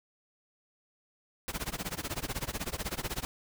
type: noise with tremolo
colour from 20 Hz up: pink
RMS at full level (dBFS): -33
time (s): 1.48-3.25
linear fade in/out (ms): 0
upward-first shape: sine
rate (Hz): 16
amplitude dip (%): 95
effects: none